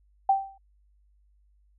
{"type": "tone with exponential decay", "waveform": "sine", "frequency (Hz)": 780, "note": "G5", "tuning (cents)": -9, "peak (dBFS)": -15, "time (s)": [0.29, 0.58], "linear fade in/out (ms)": 5, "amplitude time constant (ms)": 62, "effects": ["added 50 Hz sine -60 dBFS peak until 1.78 s"]}